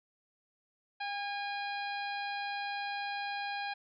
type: harmonic tone with a mistuned harmonic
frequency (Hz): 816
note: G#5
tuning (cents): -31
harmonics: 1 / 2 / 3 / 4 / 5 / 6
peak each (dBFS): -37 / -41 / -43 / -49 / -46 / -54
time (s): 1-3.74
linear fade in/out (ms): 10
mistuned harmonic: 1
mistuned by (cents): -20
effects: none